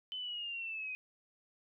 sine linear sweep, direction down, 3051 to 2493 Hz, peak -38 dBFS, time 0.12-0.95 s, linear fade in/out 0 ms, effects none

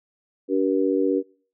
harmonic tone, 95.5 Hz, G2, 45 cents flat, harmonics 3 / 4 / 5, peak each -22 / -23 / -24 dBFS, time 0.48-1.23 s, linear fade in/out 50 ms, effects noise-tail reverb RT60 0.5 s tail -26 dB re dry

